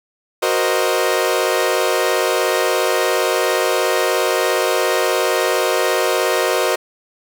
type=chord; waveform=sawtooth; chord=C half-diminished seventh; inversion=second; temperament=equal; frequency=370 / 466.2 / 523.3 / 622.3 Hz; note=Gb4 / Bb4 / C5 / Eb5; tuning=0 / 0 / 0 / 0 cents; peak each=-17 dBFS; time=0.42-6.76 s; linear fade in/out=10 ms; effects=none